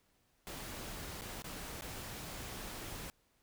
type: noise with dropouts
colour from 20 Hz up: pink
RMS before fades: -45 dBFS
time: 0.47-3.1 s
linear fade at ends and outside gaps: 0 ms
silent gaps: 1.211-1.219 / 1.421-1.443 / 1.81-1.821 s
effects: pink hiss -74 dBFS RMS until 3.42 s